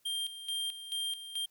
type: tone with tremolo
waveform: square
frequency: 3187 Hz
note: G7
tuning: 28 cents sharp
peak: -33 dBFS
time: 0.05-1.46 s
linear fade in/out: 10 ms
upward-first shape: square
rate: 2.3 Hz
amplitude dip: 70%
effects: white hiss -71 dBFS RMS until 1.5 s